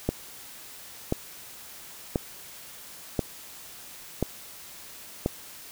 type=click train; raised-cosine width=2 ms; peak=-10 dBFS; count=6; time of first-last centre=0.09-5.261 s; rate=0.967 Hz; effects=white hiss -45 dBFS RMS until 5.71 s